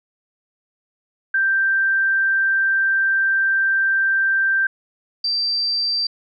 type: tone pair in turn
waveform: sine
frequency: 1570 / 4688 Hz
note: G6 / D8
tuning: +2 / -4 cents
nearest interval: octave + perfect fifth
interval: 1894 cents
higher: second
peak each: -15 / -18 dBFS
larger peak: first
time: 1.34-4.67 / 5.24-6.07 s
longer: first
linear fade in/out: 5 ms
effects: none